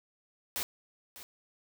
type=noise with echo; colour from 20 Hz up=white; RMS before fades=-34 dBFS; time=0.56-0.63 s; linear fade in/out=0 ms; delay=600 ms; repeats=1; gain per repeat=-14 dB; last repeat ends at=1.23 s; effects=none

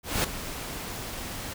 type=noise with ADSR envelope; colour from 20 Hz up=pink; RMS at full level=-24 dBFS; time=0.03-1.54 s; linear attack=210 ms; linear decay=7 ms; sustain=-12 dB; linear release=12 ms; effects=none

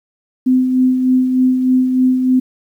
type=tone with tremolo; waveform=sine; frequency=256.1 Hz; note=C4; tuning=37 cents flat; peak=-8 dBFS; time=0.46-2.4 s; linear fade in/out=10 ms; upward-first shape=sine; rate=3.3 Hz; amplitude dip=45%; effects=8-bit

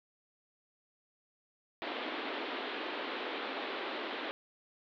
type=band-pass noise; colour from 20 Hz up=pink; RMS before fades=-39 dBFS; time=1.82-4.31 s; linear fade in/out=0 ms; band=260 to 3900 Hz; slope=48 dB/octave; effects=none

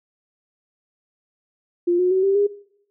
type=tone with pitch steps; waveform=sine; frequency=349.2 / 362.8 / 376.9 / 391.5 / 406.7 Hz; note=F4 / F#4 / F#4 / G4 / G#4; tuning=0 / -34 / +32 / -2 / -36 cents; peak=-15 dBFS; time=1.87-2.47 s; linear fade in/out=10 ms; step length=120 ms; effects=noise-tail reverb RT60 0.7 s tail -20 dB re dry

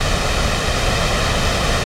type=noise with comb filter; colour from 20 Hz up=pink; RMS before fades=-17 dBFS; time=0-1.84 s; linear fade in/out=10 ms; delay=1.6 ms; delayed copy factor=+0.55; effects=low-pass 6000 Hz 12 dB/octave + AAC 64 kbps

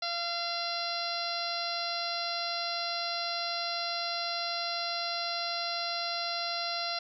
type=harmonic tone; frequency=687 Hz; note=F5; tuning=29 cents flat; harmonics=1 / 2 / 3 / 4 / 5 / 6 / 7 / 8; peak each=-37 / -39 / -43 / -43 / -43 / -36 / -38 / -43 dBFS; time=0.02-6.99 s; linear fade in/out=5 ms; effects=none

